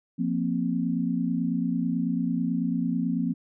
sine chord, F suspended fourth, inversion none, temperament just, 174.61 / 232.8 / 261.9 Hz, F3 / Bb3 / C4, 0 / -2 / +2 cents, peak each -28 dBFS, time 0.18-3.34 s, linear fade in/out 20 ms, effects none

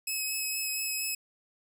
10% pulse tone with vibrato, 2569 Hz, E7, 45 cents flat, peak -22 dBFS, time 0.07-1.15 s, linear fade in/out 5 ms, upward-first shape sine, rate 4.3 Hz, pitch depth 13 cents each way, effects none

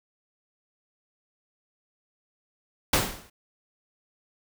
pink noise with exponential decay, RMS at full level -18 dBFS, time 2.93-3.3 s, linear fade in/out 5 ms, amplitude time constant 80 ms, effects none

